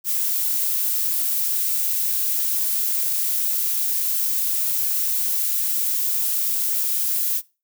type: noise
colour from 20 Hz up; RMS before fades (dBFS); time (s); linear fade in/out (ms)
violet; -22; 0.04-7.42; 50
effects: noise-tail reverb RT60 0.3 s tail -22 dB re dry